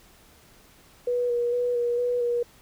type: tone with vibrato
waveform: sine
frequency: 483.7 Hz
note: B4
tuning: 36 cents flat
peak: -22 dBFS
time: 1.07-2.43 s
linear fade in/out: 5 ms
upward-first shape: square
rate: 2.2 Hz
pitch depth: 18 cents each way
effects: pink hiss -55 dBFS RMS until 2.61 s